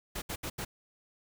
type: noise bursts at uneven times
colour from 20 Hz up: pink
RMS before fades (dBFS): -37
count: 4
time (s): 0.15-0.22 / 0.29-0.36 / 0.43-0.5 / 0.58-0.65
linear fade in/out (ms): 10
effects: none